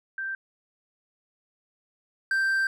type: tone pair in turn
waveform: sine / triangle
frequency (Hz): 1568 / 1568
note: G6 / G6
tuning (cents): 0 / 0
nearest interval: unison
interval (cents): 0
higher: neither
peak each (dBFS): -29 / -20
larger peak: second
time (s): 0.18-0.35 / 2.31-2.67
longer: second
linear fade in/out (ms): 2
effects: none